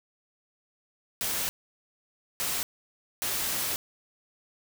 white noise bursts at uneven times, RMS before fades -30 dBFS, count 3, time 1.21-1.49 / 2.4-2.63 / 3.22-3.76 s, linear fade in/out 0 ms, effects none

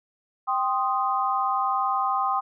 sine chord, C minor, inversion second, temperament equal, 784 / 1046.5 / 1244.5 Hz, G5 / C6 / Eb6, 0 / 0 / 0 cents, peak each -26 dBFS, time 0.47-2.41 s, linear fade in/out 20 ms, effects none

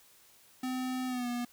square tone with pitch glide, 255.8 to 242.1 Hz, C4 to B3, -39 to -34 cents, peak -33 dBFS, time 0.63-1.45 s, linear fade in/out 5 ms, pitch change -95 cents, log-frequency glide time 1.07-1.28 s, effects white hiss -61 dBFS RMS until 1.52 s

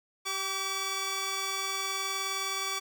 10% pulse tone pair together, 388.8 / 1147 Hz, G4 / D6, -14 / -41 cents, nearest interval octave + perfect fifth, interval 1873 cents, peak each -30 / -23 dBFS, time 0.25-2.8 s, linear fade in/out 20 ms, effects none

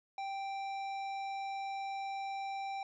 sine tone with tanh clipping, 784 Hz, G5, in tune, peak -39 dBFS, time 0.18-2.83 s, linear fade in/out 2 ms, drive 14 dB, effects resampled to 16000 Hz

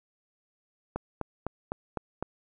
click train, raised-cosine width 1 ms, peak -17 dBFS, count 6, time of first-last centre 0.96-2.226 s, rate 3.95 Hz, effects none

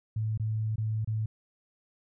sine tone with dropouts, 109.3 Hz, A2, 11 cents flat, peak -27 dBFS, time 0.16-1.26 s, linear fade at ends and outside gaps 5 ms, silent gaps 0.376-0.397 / 0.759-0.78 / 1.047-1.074 s, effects none

